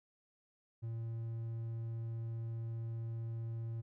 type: tone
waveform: triangle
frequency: 114.4 Hz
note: A#2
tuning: 32 cents flat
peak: -36 dBFS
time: 0.82-3.82 s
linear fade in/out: 20 ms
effects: none